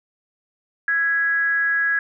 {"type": "tone with frequency modulation", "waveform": "sine", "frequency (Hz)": 1661.2, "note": "G#6", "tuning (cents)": 0, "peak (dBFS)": -17, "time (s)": [0.88, 1.99], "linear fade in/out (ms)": 2, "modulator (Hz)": 320, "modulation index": 0.34, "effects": []}